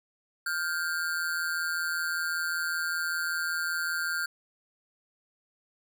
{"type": "ring-modulated tone", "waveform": "square", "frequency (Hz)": 1492, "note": "F#6", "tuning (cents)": 14, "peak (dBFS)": -26, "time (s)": [0.46, 4.26], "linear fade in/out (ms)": 5, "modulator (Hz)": 82.6, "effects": []}